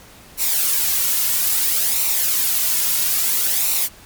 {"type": "noise with flanger", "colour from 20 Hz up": "blue", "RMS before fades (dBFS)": -18, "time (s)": [0.37, 3.89], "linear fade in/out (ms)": 50, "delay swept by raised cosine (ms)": [0.6, 2.6], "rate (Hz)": 0.6, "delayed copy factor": -0.55, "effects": ["pink hiss -44 dBFS RMS until 4.05 s", "MP3 96 kbps"]}